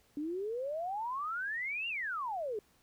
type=exponential two-way sweep; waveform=sine; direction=up then down; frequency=284.9 to 2835 to 398.7 Hz; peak=-34 dBFS; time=0.17-2.59 s; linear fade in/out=2 ms; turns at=1.88 s; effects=pink hiss -68 dBFS RMS until 2.82 s